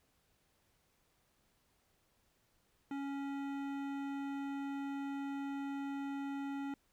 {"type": "tone with hard clipping", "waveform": "sine", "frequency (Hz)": 278.1, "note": "C#4", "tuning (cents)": 6, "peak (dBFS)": -40, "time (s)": [2.91, 6.74], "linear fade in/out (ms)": 2, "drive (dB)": 15, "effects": ["pink hiss -75 dBFS RMS until 6.92 s"]}